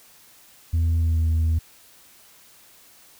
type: tone with pitch glide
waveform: sine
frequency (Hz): 82.41 to 80.71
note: E2 to E2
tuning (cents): 0 to -36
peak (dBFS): -15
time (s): 0.73-1.59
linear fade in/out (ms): 10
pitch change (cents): -36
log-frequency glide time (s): 0.98-1.22
effects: tanh soft clip ceiling -17 dBFS + white hiss -52 dBFS RMS until 3.19 s